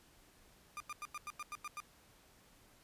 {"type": "tone bursts", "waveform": "30% pulse", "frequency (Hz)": 1204, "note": "D6", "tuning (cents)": 43, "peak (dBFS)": -39, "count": 9, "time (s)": [0.77, 1.802], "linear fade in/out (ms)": 0, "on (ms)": 32, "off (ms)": 93, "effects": ["pink hiss -65 dBFS RMS until 2.83 s", "resampled to 32000 Hz"]}